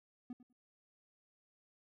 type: tone with echo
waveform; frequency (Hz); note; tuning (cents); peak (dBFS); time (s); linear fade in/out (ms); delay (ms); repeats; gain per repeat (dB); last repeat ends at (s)
triangle; 246.9; B3; 0; -40; 0.3-0.33; 2; 99; 2; -15; 0.528
effects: none